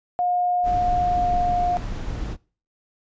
sine tone with pitch glide, 715 to 710.9 Hz, F5 to F5, +41 to +31 cents, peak -19 dBFS, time 0.19-1.77 s, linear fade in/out 0 ms, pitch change -10 cents, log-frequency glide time 0.95-1.42 s
brown noise, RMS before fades -28 dBFS, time 0.63-2.37 s, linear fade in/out 50 ms
effects noise-tail reverb RT60 0.4 s tail -24 dB re dry + resampled to 16000 Hz

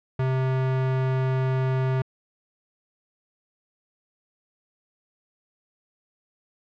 square tone, 130.81 Hz, C3, in tune, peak -22 dBFS, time 0.19-2.02 s, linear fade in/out 5 ms, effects low-pass 2000 Hz 12 dB/octave

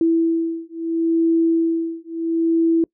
sine beating tone pair, 329.6 / 330.34 Hz, E4 / E4, 0 / +4 cents, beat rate 0.74 Hz, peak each -19 dBFS, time 0.01-2.84 s, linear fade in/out 2 ms, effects noise-tail reverb RT60 0.1 s tail -25 dB re dry

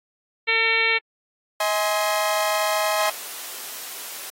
harmonic tone, 452 Hz, A4, 47 cents sharp, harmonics 1 / 2 / 3 / 4 / 5 / 6 / 7 / 8 / 9, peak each -29 / -32 / -31 / -26 / -20 / -26 / -31 / -32 / -31 dBFS, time 0.47-0.99 s, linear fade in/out 20 ms
sawtooth chord, Ab major, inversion second, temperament equal with one note detuned, 636.1 / 830.6 / 1046.5 Hz, Eb5 / Ab5 / C6, +38 / 0 / 0 cents, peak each -19 / -22 / -23 dBFS, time 1.6-3.1 s, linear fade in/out 5 ms
white high-pass noise, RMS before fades -35 dBFS, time 3-4.3 s, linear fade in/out 5 ms, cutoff 390 Hz, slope 12 dB/octave
effects AAC 48 kbps

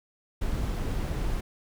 brown noise, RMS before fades -29 dBFS, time 0.41-1.41 s, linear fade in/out 10 ms, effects none

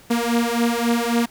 sawtooth beating tone pair, 233.1 / 236.8 Hz, A#3 / A#3, 0 / +27 cents, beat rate 3.7 Hz, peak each -17 dBFS, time 0.1-1.26 s, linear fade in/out 10 ms, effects pink hiss -49 dBFS RMS until 1.3 s

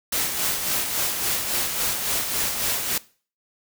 white noise with tremolo, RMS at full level -23 dBFS, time 0.12-2.98 s, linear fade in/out 5 ms, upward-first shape sine, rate 3.6 Hz, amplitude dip 45%, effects noise-tail reverb RT60 0.4 s tail -20 dB re dry

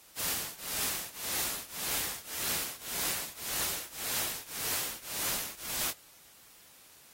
white noise with tremolo, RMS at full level -31 dBFS, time 0.15-5.94 s, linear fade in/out 50 ms, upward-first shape triangle, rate 1.8 Hz, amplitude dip 95%, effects white hiss -57 dBFS RMS until 7.13 s + AAC 48 kbps

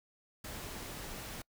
pink noise, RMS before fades -44 dBFS, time 0.44-1.42 s, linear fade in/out 5 ms, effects noise-tail reverb RT60 0.1 s tail -26 dB re dry

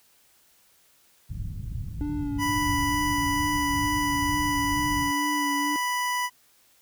white low-pass noise, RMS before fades -33 dBFS, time 1.29-5.12 s, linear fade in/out 20 ms, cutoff 130 Hz, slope 24 dB/octave
triangle tone with vibrato, 290.5 Hz, D4, 19 cents flat, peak -26 dBFS, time 2.01-5.76 s, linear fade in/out 0 ms, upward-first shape sine, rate 2.2 Hz, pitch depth 30 cents each way
25% pulse tone, 987.8 Hz, B5, in tune, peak -21 dBFS, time 2.38-6.3 s, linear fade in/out 50 ms
effects white hiss -61 dBFS RMS until 6.81 s

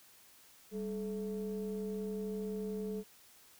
triangle ring-modulated tone, 116.54 Hz, A#2, in tune, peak -31 dBFS, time 0.71-3.04 s, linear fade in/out 50 ms, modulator 314 Hz, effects white hiss -61 dBFS RMS until 3.59 s

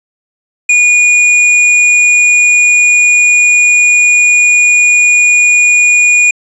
square tone, 2448 Hz, D#7, 29 cents flat, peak -5 dBFS, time 0.69-6.31 s, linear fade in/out 5 ms, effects resampled to 22050 Hz + 7-bit

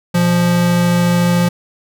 square tone pair together, 120.9 / 174.61 Hz, B2 / F3, -36 / 0 cents, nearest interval tritone, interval 636 cents, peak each -21 / -12 dBFS, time 0.14-1.49 s, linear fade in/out 10 ms, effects none

